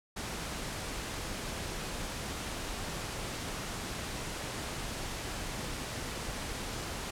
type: noise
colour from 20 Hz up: pink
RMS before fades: -38 dBFS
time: 0.16-7.11 s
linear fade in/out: 10 ms
effects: low-pass 10000 Hz 12 dB/octave